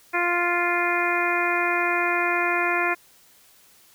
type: harmonic tone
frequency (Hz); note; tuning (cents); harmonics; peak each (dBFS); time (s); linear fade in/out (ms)
349.2; F4; 0; 1 / 2 / 3 / 4 / 5 / 6 / 7; -28 / -28 / -28 / -28 / -28 / -28 / -28; 0.13-2.95; 20
effects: white hiss -55 dBFS RMS until 3.94 s